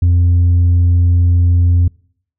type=tone with tanh clipping; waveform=triangle; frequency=87.31 Hz; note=F2; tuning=in tune; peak=-8 dBFS; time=0.02-1.88 s; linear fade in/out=5 ms; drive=7 dB; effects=noise-tail reverb RT60 0.6 s tail -26 dB re dry